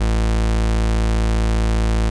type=tone; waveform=40% pulse; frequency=55 Hz; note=A1; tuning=in tune; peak=-14 dBFS; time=0-2.1 s; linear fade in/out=10 ms; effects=resampled to 22050 Hz